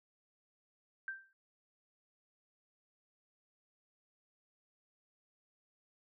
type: tone with exponential decay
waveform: sine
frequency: 1568 Hz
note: G6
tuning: in tune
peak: -35 dBFS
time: 1.08-1.33 s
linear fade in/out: 1 ms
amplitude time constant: 53 ms
effects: none